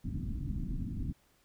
pink low-pass noise, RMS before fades -36 dBFS, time 0.04-1.13 s, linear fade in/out 10 ms, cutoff 280 Hz, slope 48 dB/octave, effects pink hiss -69 dBFS RMS until 1.44 s

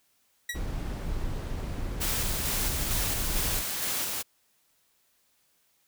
sawtooth tone with exponential decay, 1923 Hz, B6, 47 cents flat, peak -24 dBFS, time 0.49-0.64 s, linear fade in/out 5 ms, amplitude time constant 31 ms
brown noise, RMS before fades -32 dBFS, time 0.54-3.62 s, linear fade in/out 20 ms
white noise with tremolo, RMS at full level -30 dBFS, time 2-4.23 s, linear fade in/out 20 ms, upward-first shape square, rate 2.2 Hz, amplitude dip 25%
effects white hiss -69 dBFS RMS until 5.87 s

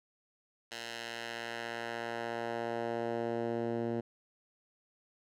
10% pulse tone with band-pass filter sweep, 116.8 Hz, A#2, 4 cents sharp, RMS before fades -37 dBFS, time 0.71-4.01 s, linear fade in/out 10 ms, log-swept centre 3700 to 280 Hz, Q 0.8, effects none

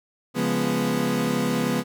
30% pulse chord, C# dominant seventh, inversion none, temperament equal, 138.59 / 174.61 / 207.7 / 246.9 Hz, C#3 / E#3 / G#3 / B3, 0 / 0 / 0 / 0 cents, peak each -28 / -26 / -25 / -22 dBFS, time 0.34-1.84 s, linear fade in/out 50 ms, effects none

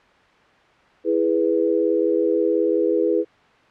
sine chord, E major, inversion none, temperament equal, 329.6 / 415.3 / 493.9 Hz, E4 / G#4 / B4, 0 / 0 / 0 cents, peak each -21 dBFS, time 1.04-3.25 s, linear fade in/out 50 ms, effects white hiss -53 dBFS RMS until 3.7 s + low-pass 2000 Hz 12 dB/octave

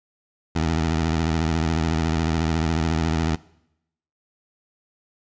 15% pulse tone with vibrato, 80.8 Hz, E2, 34 cents flat, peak -14 dBFS, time 0.55-3.36 s, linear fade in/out 10 ms, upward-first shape sine, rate 14 Hz, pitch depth 92 cents each way, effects noise-tail reverb RT60 0.8 s tail -21 dB re dry + resampled to 16000 Hz

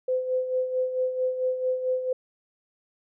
sine tone with tremolo, 511 Hz, C5, 41 cents flat, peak -21 dBFS, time 0.08-2.13 s, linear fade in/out 5 ms, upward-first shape sine, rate 4.5 Hz, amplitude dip 60%, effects none

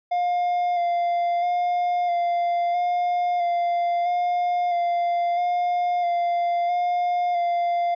triangle tone with vibrato, 702 Hz, F5, 9 cents sharp, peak -18 dBFS, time 0.11-7.95 s, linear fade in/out 10 ms, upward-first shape square, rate 0.76 Hz, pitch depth 17 cents each way, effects resampled to 11025 Hz

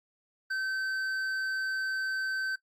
sine tone with hard clipping, 1542 Hz, G6, 29 cents flat, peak -31 dBFS, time 0.5-2.56 s, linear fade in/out 10 ms, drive 6 dB, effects noise-tail reverb RT60 0.1 s tail -18 dB re dry + AAC 64 kbps

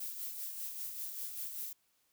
violet noise with tremolo, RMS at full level -40 dBFS, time 0-1.73 s, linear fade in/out 5 ms, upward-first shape sine, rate 5.1 Hz, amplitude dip 45%, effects white hiss -75 dBFS RMS until 2.12 s

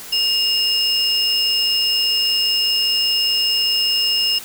triangle tone pair together, 2832 / 5203 Hz, F7 / E8, +23 / -23 cents, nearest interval major seventh, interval 1054 cents, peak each -16 dBFS, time 0.12-4.39 s, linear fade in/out 10 ms, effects tanh soft clip ceiling -9 dBFS + white hiss -35 dBFS RMS until 4.44 s

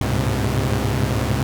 sawtooth tone cluster, 67.8 / 100 / 106.9 / 122.4 / 133.1 Hz, C#2 / G2 / A2 / B2 / C3, -38 / +35 / -49 / -15 / +30 cents, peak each -21 dBFS, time 0.01-1.43 s, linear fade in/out 0 ms, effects none

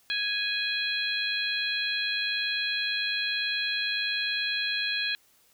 harmonic tone with a mistuned harmonic, 830.6 Hz, G#5, in tune, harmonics 2 / 3 / 4 / 5, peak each -32 / -32 / -32 / -32 dBFS, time 0.1-5.15 s, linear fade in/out 0 ms, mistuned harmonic 5, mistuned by -22 cents, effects white hiss -63 dBFS RMS until 5.53 s

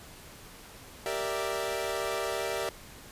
sawtooth chord, E half-diminished seventh, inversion first, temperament equal, 392 / 466.2 / 587.3 / 659.3 Hz, G4 / Bb4 / D5 / E5, 0 / 0 / 0 / 0 cents, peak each -32 dBFS, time 1.06-2.69 s, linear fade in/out 0 ms, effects pink hiss -49 dBFS RMS until 3.11 s + resampled to 32000 Hz

